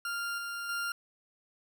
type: tone with level steps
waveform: 40% pulse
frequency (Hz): 1396.9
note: F6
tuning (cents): 0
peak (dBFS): -32 / -35 / -31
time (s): 0.05-0.92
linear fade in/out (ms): 2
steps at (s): 0.38 / 0.69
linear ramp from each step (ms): 2
effects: none